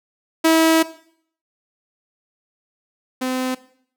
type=tone pair in turn; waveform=sawtooth; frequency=323.5 / 256.8 Hz; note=E4 / C4; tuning=-32 / -32 cents; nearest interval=major third; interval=400 cents; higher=first; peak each=-8 / -17 dBFS; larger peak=first; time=0.44-0.83 / 3.21-3.55 s; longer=first; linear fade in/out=10 ms; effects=noise-tail reverb RT60 0.6 s tail -17 dB re dry